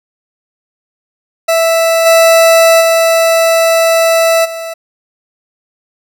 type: tone with level steps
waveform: 40% pulse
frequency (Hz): 659.3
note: E5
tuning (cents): 0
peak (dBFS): -7 / -3 / -6 / -19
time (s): 1.48-4.74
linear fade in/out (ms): 10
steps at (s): 2.05 / 2.8 / 4.44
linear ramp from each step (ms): 20
effects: none